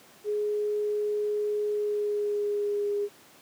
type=tone with pitch glide; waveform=sine; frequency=418.3 to 409.2 Hz; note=G#4 to G#4; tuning=+12 to -26 cents; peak=-25 dBFS; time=0.24-3.09 s; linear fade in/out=50 ms; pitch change=-38 cents; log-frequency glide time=1.68-2.95 s; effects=pink hiss -54 dBFS RMS until 3.41 s + high-pass 200 Hz 12 dB/octave